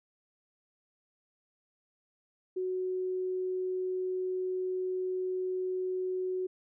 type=tone; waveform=sine; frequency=370 Hz; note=F#4; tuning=in tune; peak=-30 dBFS; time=2.56-6.47 s; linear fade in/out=10 ms; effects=none